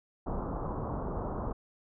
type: low-pass noise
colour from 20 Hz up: pink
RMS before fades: -35 dBFS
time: 0.26-1.53 s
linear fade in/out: 10 ms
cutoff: 1200 Hz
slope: 48 dB/octave
effects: none